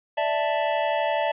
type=chord; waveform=square; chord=D suspended second; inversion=none; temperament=equal; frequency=587.3 / 659.3 / 880 Hz; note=D5 / E5 / A5; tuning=0 / 0 / 0 cents; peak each=-27 dBFS; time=0.17-1.32 s; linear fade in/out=10 ms; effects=resampled to 8000 Hz + 10-bit